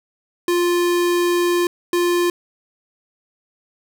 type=tone bursts at uneven times; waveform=square; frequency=350 Hz; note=F4; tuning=4 cents sharp; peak=-16 dBFS; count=2; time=0.48-1.67 / 1.93-2.3 s; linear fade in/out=2 ms; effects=none